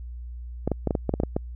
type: clicks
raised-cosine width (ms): 2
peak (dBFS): -10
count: 10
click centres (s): 0.676 / 0.717 / 0.873 / 0.908 / 0.952 / 1.093 / 1.139 / 1.201 / 1.235 / 1.365
effects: added 60 Hz sine -34 dBFS peak until 1.55 s